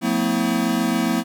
square tone cluster, 178.7 / 225.8 / 253.1 / 325.7 Hz, F3 / A3 / B3 / E4, +40 / +45 / +43 / -21 cents, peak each -27 / -23 / -24 / -26 dBFS, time 0.01-1.24 s, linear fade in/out 50 ms, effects none

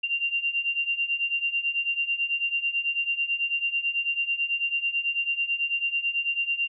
sine beating tone pair, 2769 / 2778.1 Hz, F7 / F7, -15 / -10 cents, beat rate 9.1 Hz, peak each -29 / -26 dBFS, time 0.03-6.68 s, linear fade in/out 10 ms, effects none

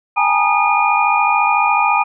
sine tone cluster, 805 / 859 / 949 / 1232 / 2432 Hz, G5 / A5 / A#5 / D#6 / D#7, +46 / -42 / +31 / -17 / -40 cents, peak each -18 dBFS, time 0.16-2.04 s, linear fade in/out 20 ms, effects none

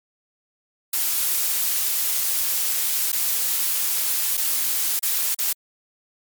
blue noise with dropouts, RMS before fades -22 dBFS, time 0.93-5.53 s, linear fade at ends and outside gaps 5 ms, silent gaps 3.12-3.128 / 4.371-4.375 / 4.993-5.028 / 5.347-5.387 s, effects MP3 96 kbps

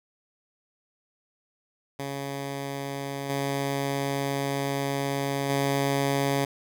10% pulse tone with level steps, 139.1 Hz, C#3, 6 cents sharp, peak -23 / -18 / -15 dBFS, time 1.99-6.45 s, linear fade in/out 5 ms, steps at 3.29 / 5.49 s, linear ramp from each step 10 ms, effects none

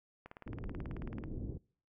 click train, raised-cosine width 0.5 ms, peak -33 dBFS, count 19, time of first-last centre 0.26-1.238 s, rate 18.4 Hz
pink low-pass noise, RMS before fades -42 dBFS, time 0.46-1.58 s, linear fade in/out 10 ms, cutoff 390 Hz, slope 24 dB/octave
effects noise-tail reverb RT60 0.5 s tail -25 dB re dry

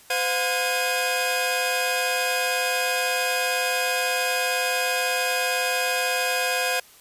sawtooth tone cluster, 512 / 715 / 1634 / 2496 Hz, C5 / F5 / G#6 / D#7, -38 / +41 / -29 / +5 cents, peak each -24 dBFS, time 0.1-6.8 s, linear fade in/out 5 ms, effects white hiss -51 dBFS RMS until 7 s + resampled to 32000 Hz

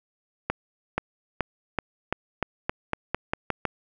accelerating click train, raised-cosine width 0.5 ms, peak -9 dBFS, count 12, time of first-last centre 0.5-3.653 s, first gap 480 ms, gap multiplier 0.89, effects none

